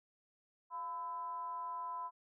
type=tone with frequency modulation; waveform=sine; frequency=1006 Hz; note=B5; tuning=32 cents sharp; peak=-39 dBFS; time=0.7-2.11 s; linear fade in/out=50 ms; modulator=306 Hz; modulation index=0.43; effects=none